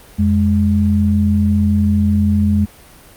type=tone pair together; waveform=sine; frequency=87.33 / 207.7 Hz; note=F2 / G#3; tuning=0 / 0 cents; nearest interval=octave + minor third; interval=1500 cents; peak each=-14 / -13 dBFS; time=0.18-2.66 s; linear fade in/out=20 ms; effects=pink hiss -42 dBFS RMS until 3.16 s + Opus 32 kbps